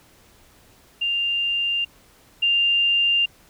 sine tone pair in turn, 2794 / 2794 Hz, F7 / F7, 0 / 0 cents, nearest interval unison, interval 0 cents, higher neither, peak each -20 / -16 dBFS, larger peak second, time 1.01-1.85 / 2.42-3.26 s, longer neither, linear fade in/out 10 ms, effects pink hiss -54 dBFS RMS until 3.49 s

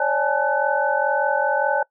sine tone cluster, 547 / 589 / 831 / 876 / 1504 Hz, C#5 / D5 / G#5 / A5 / F#6, -23 / +5 / +1 / -8 / +28 cents, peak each -24 dBFS, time 0-1.83 s, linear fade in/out 5 ms, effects noise-tail reverb RT60 0.1 s tail -23 dB re dry

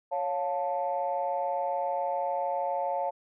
sine chord, Db augmented, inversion none, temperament equal with one note detuned, 554.4 / 707 / 880 Hz, Db5 / F5 / A5, 0 / +21 / 0 cents, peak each -31 dBFS, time 0.11-3.11 s, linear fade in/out 20 ms, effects tanh soft clip ceiling -19 dBFS

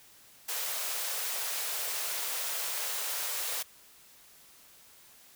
white high-pass noise, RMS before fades -34 dBFS, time 0.48-3.63 s, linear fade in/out 10 ms, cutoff 430 Hz, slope 48 dB/octave, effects white hiss -57 dBFS RMS until 5.35 s

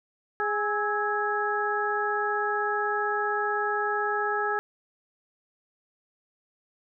harmonic tone with a mistuned harmonic, 415.3 Hz, G#4, in tune, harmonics 1 / 2 / 3 / 4, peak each -30 / -30 / -30 / -30 dBFS, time 0.4-4.59 s, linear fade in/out 0 ms, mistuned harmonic 3, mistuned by +73 cents, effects none

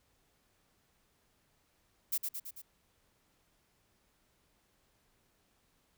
violet noise with echo, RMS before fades -32 dBFS, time 2.12-2.18 s, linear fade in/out 10 ms, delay 110 ms, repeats 4, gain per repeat -4 dB, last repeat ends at 2.62 s, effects pink hiss -73 dBFS RMS until 5.97 s

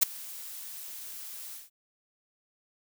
blue noise with ADSR envelope, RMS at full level -18 dBFS, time 0.01-1.7 s, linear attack 19 ms, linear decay 8 ms, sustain -24 dB, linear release 170 ms, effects none

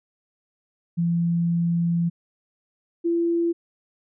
sine tone pair in turn, 170 / 338.9 Hz, F3 / E4, -46 / +48 cents, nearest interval octave, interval 1194 cents, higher second, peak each -19 dBFS, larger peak neither, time 0.97-2.1 / 3.04-3.53 s, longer first, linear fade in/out 20 ms, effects none

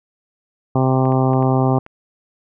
harmonic tone, 130.81 Hz, C3, in tune, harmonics 1 / 2 / 3 / 4 / 5 / 6 / 7 / 8 / 9, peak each -16 / -19 / -22 / -26 / -25 / -23 / -29 / -29 / -31 dBFS, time 0.75-1.79 s, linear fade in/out 5 ms
clicks, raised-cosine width 0.5 ms, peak -23 dBFS, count 5, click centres 1.054 / 1.122 / 1.334 / 1.426 / 1.864 s
effects none

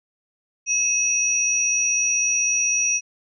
sine tone pair together, 2580 / 5792 Hz, E7 / F#8, -38 / -38 cents, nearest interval octave + major second, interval 1400 cents, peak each -24 / -19 dBFS, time 0.66-3.01 s, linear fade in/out 50 ms, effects none

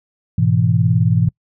sine chord, E major, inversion first, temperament equal with one note detuned, 104.67 / 123.47 / 164.81 Hz, G#2 / B2 / E3, +14 / 0 / 0 cents, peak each -16 dBFS, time 0.38-1.29 s, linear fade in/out 5 ms, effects noise-tail reverb RT60 0.1 s tail -26 dB re dry

